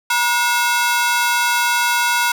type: ring-modulated tone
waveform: sawtooth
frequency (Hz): 1201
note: D6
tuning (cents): +38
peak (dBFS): -8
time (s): 0.1-2.32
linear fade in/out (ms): 5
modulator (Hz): 246
effects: none